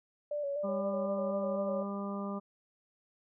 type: tone with vibrato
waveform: sine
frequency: 575 Hz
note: D5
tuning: 37 cents flat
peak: -32 dBFS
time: 0.31-1.83 s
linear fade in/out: 5 ms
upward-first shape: square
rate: 4 Hz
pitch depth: 40 cents each way
type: harmonic tone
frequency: 199.8 Hz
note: G3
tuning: 33 cents sharp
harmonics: 1 / 2 / 3 / 4 / 5 / 6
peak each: -36 / -44 / -43 / -50 / -47 / -44 dBFS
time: 0.63-2.4 s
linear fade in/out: 20 ms
effects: none